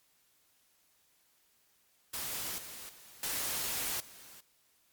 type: noise with level steps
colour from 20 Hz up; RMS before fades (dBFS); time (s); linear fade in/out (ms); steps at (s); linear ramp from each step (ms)
white; -38 / -46 / -55 / -35 / -53; 2.13-4.41; 10; 2.58 / 2.89 / 3.23 / 4; 2
effects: white hiss -70 dBFS RMS until 4.92 s + MP3 96 kbps